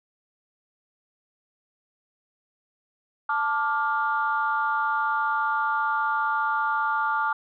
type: chord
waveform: sine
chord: D minor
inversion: second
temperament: just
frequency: 881 / 1174.7 / 1409.6 Hz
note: A5 / D6 / F6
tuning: +2 / 0 / +16 cents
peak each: -26 dBFS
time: 3.29-7.33 s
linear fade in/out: 5 ms
effects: tanh soft clip ceiling -13 dBFS